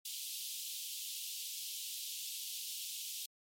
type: high-pass noise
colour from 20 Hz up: pink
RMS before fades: -43 dBFS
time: 0.05-3.26 s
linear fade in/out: 5 ms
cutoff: 2900 Hz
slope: 48 dB/octave
effects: MP3 64 kbps